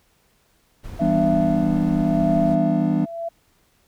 brown noise, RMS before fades -34 dBFS, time 0.83-2.56 s, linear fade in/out 20 ms
sine tone with tremolo, 671 Hz, E5, 31 cents sharp, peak -19 dBFS, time 0.99-3.29 s, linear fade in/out 10 ms, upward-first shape sine, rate 0.88 Hz, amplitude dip 85%
triangle chord, E minor seventh, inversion none, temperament just, 164.81 / 197.78 / 247.2 / 296.7 Hz, E3 / G3 / B3 / D4, 0 / +16 / +2 / +18 cents, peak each -21 dBFS, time 1-3.06 s, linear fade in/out 20 ms
effects pink hiss -62 dBFS RMS until 3.87 s

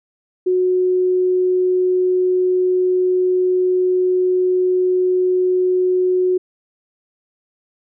sine tone, 366.5 Hz, F#4, 16 cents flat, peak -13 dBFS, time 0.46-6.38 s, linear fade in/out 10 ms, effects none

